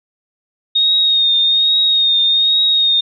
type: tone with vibrato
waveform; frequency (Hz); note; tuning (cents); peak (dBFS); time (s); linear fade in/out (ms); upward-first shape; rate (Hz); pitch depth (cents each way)
sine; 3714; A#7; -7; -10; 0.75-3.01; 10; triangle; 1.2; 39
effects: none